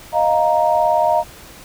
sine chord, Eb suspended second, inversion none, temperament just, 622.3 / 700 / 933.4 Hz, Eb5 / F5 / Bb5, 0 / +4 / +2 cents, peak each -17 dBFS, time 0.12-1.24 s, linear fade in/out 50 ms, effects pink hiss -40 dBFS RMS until 1.64 s

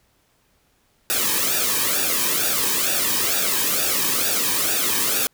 white noise with flanger, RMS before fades -21 dBFS, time 1.1-5.27 s, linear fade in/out 0 ms, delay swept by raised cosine 0.95 to 1.47 ms, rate 2.2 Hz, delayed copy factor -0.7, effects pink hiss -63 dBFS RMS until 5.33 s

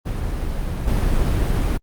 brown noise with level steps, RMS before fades -24 / -18 dBFS, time 0.05-1.78 s, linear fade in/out 20 ms, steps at 0.87 s, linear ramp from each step 10 ms, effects Opus 32 kbps

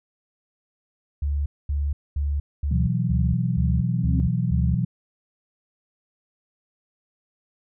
sine tone bursts, 71.9 Hz, D2, 36 cents flat, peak -21 dBFS, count 8, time 1.22-4.75 s, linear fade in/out 5 ms, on 240 ms, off 230 ms
sine chord, B suspended fourth, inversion none, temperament equal, 123.47 / 164.81 / 185 Hz, B2 / E3 / F#3, 0 / 0 / 0 cents, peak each -23 / -25 / -27 dBFS, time 2.71-4.85 s, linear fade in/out 5 ms
sine tone with exponential growth, 261.6 Hz, C4, in tune, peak -24 dBFS, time 3.77-4.2 s, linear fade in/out 0 ms, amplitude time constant 92 ms
effects none

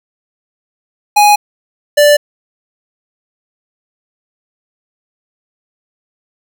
square tone pair in turn, 830 / 586.9 Hz, G#5 / D5, -1 / -1 cents, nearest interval tritone, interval 600 cents, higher first, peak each -5 dBFS, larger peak neither, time 1.16-1.36 / 1.97-2.17 s, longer neither, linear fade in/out 10 ms, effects none

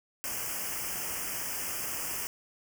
white band-stop noise, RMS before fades -35 dBFS, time 0.24-2.27 s, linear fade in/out 0 ms, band 3100 to 4900 Hz, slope 96 dB/octave, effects none

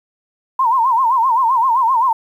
sine tone with vibrato, 981 Hz, B5, 12 cents flat, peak -11 dBFS, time 0.59-2.13 s, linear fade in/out 5 ms, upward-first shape sine, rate 7.7 Hz, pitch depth 160 cents each way, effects 8-bit

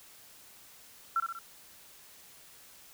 sine tone with echo, 1352 Hz, E6, 43 cents sharp, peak -25 dBFS, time 1.16-1.2 s, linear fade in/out 2 ms, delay 63 ms, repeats 3, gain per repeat -5 dB, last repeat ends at 1.389 s, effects white hiss -55 dBFS RMS until 2.93 s

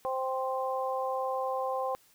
harmonic tone, 261.6 Hz, C4, in tune, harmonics 2 / 3 / 4, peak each -32 / -34 / -35 dBFS, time 0.05-1.95 s, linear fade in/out 0 ms, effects white hiss -63 dBFS RMS until 2.14 s

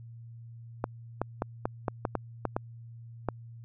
clicks, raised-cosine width 1 ms, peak -14 dBFS, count 10, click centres 0.841 / 1.216 / 1.421 / 1.655 / 1.882 / 2.052 / 2.153 / 2.453 / 2.565 / 3.287 s, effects added 116 Hz sine -44 dBFS peak until 3.64 s

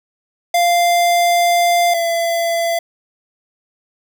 square tone pair in turn, 695 / 675.6 Hz, F5 / E5, -9 / +42 cents, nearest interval unison, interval 49 cents, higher first, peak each -12 / -16 dBFS, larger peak first, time 0.54-1.94 / 1.94-2.79 s, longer first, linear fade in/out 5 ms, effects none

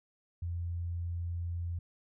sine tone, 86 Hz, F2, 26 cents flat, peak -33 dBFS, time 0.42-1.79 s, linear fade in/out 5 ms, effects none

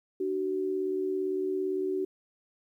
sine tone pair together, 299.1 / 376.8 Hz, D4 / F#4, +32 / +32 cents, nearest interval major third, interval 400 cents, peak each -35 / -28 dBFS, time 0.2-2.05 s, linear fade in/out 5 ms, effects 11-bit

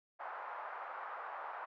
white band-pass noise, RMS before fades -45 dBFS, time 0.19-1.66 s, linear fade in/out 20 ms, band 670 to 1300 Hz, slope 24 dB/octave, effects none

